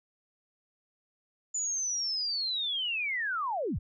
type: linear sweep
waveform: sine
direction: down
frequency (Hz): 7040 to 34.38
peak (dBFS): -29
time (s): 1.54-3.79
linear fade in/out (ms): 10
effects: none